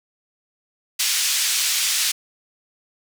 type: band-pass noise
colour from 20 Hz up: white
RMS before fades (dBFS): -21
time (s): 0.99-2.12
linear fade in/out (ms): 10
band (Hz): 2400 to 7800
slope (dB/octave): 12
effects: none